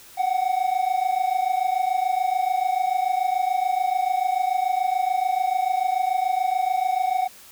triangle tone pair together, 732.1 / 759 Hz, F#5 / F#5, -19 / +44 cents, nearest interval minor second, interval 63 cents, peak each -21 dBFS, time 0.17-7.28 s, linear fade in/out 20 ms, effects white hiss -47 dBFS RMS until 7.51 s

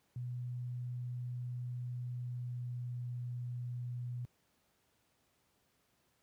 sine tone with pitch glide, 123.2 to 122.35 Hz, B2 to B2, -4 to -16 cents, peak -37 dBFS, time 0.16-4.25 s, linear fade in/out 0 ms, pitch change -12 cents, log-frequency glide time 2.05-3.09 s, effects pink hiss -75 dBFS RMS until 6.22 s + high-pass 80 Hz 12 dB/octave

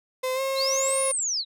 35% pulse tone with pitch glide, 515 to 537.2 Hz, C5 to C5, -28 to +46 cents, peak -23 dBFS, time 0.23-1.12 s, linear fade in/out 10 ms, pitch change +74 cents, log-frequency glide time 0.34-0.41 s
sine linear two-way sweep, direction up then down, 3729 to 9956 to 3729 Hz, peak -24 dBFS, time 0.55-1.45 s, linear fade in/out 50 ms, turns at 1.06 s
effects none

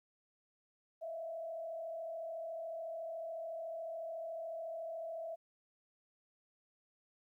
sine tone with frequency modulation, 659 Hz, E5, 1 cent flat, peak -40 dBFS, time 1.01-5.36 s, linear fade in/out 20 ms, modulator 33.9 Hz, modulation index 0.64, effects 13-bit

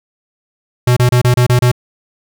square tone bursts, 123.47 Hz, B2, in tune, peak -8 dBFS, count 7, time 0.87-1.716 s, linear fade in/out 5 ms, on 96 ms, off 29 ms, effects none

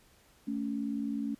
sine tone pair together, 220.3 / 280 Hz, A3 / C#4, +2 / +18 cents, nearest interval major third, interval 416 cents, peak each -34 / -34 dBFS, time 0.47-1.35 s, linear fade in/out 10 ms, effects pink hiss -63 dBFS RMS until 1.39 s + resampled to 32000 Hz

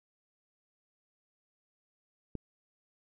click, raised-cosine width 3 ms, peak -24 dBFS, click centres 2.353 s, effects none

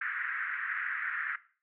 white band-pass noise, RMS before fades -35 dBFS, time 0.01-1.36 s, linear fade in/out 5 ms, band 1400 to 1900 Hz, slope 48 dB/octave, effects noise-tail reverb RT60 0.4 s tail -17 dB re dry

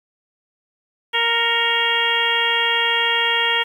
harmonic tone with a mistuned harmonic, 466.2 Hz, A#4, in tune, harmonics 1 / 2 / 3 / 4 / 5 / 6 / 7, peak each -28 / -24 / -27 / -22 / -26 / -22 / -22 dBFS, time 1.13-3.64 s, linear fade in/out 20 ms, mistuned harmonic 5, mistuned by -68 cents, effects 8-bit

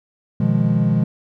triangle chord, F half-diminished seventh, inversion second, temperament equal, 123.47 / 155.56 / 174.61 / 207.7 Hz, Cb3 / Eb3 / F3 / Ab3, 0 / 0 / 0 / 0 cents, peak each -18 dBFS, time 0.4-1.04 s, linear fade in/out 5 ms, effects none

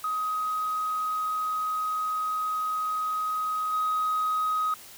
sine tone with level steps, 1259 Hz, D#6, 20 cents sharp, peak -25 / -22 dBFS, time 0.04-4.74 s, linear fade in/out 2 ms, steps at 3.72 s, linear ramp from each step 20 ms, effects tanh soft clip ceiling -21 dBFS + white hiss -47 dBFS RMS until 4.97 s

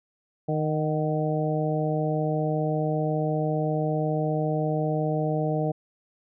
harmonic tone with a mistuned harmonic, 154.7 Hz, D#3, 10 cents flat, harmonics 1 / 2 / 3 / 4 / 5, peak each -26 / -31 / -30 / -30 / -33 dBFS, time 0.48-5.72 s, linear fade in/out 10 ms, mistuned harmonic 5, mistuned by -38 cents, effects none

